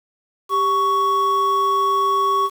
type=tone pair together; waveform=triangle; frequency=394.2 / 1115 Hz; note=G4 / C#6; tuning=+10 / +10 cents; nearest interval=octave + tritone; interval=1800 cents; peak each=-22 / -14 dBFS; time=0.49-2.5 s; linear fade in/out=50 ms; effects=7-bit